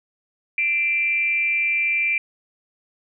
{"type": "tone with frequency modulation", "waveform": "sine", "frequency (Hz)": 2356, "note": "D7", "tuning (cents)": 5, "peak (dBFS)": -18, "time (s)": [0.58, 2.18], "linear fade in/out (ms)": 2, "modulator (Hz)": 293, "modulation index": 0.43, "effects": []}